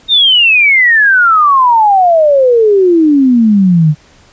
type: exponential sweep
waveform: sine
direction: down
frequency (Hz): 3729 to 146.4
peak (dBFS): -4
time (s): 0.08-3.95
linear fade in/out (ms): 50
effects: pink hiss -44 dBFS RMS until 4.32 s + resampled to 16000 Hz